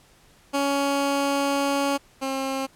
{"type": "tone pair in turn", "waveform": "15% pulse", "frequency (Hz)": [279.7, 268.1], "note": ["C#4", "C4"], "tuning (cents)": [16, 42], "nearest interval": "minor second", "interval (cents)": 74, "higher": "first", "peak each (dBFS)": [-15, -19], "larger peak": "first", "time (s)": [[0.53, 1.98], [2.21, 2.67]], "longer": "first", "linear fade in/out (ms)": 20, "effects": ["pink hiss -56 dBFS RMS until 2.75 s", "low-pass 12000 Hz 12 dB/octave"]}